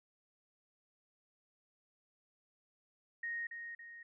sine tone with echo, 1864.7 Hz, A#6, in tune, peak -37 dBFS, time 3.23-3.47 s, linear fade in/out 5 ms, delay 280 ms, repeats 2, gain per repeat -6 dB, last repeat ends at 4.03 s, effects none

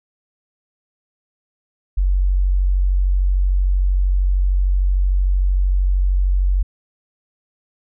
sine tone, 46.57 Hz, F#1, 12 cents sharp, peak -13 dBFS, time 1.97-6.63 s, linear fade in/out 10 ms, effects none

